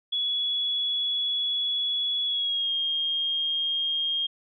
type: tone with pitch glide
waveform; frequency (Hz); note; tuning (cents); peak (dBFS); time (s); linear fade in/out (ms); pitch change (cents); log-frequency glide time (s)
sine; 3382 to 3231; G#7 to G#7; +31 to -48; -24; 0.12-4.27; 10; -79; 2.26-2.72
effects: none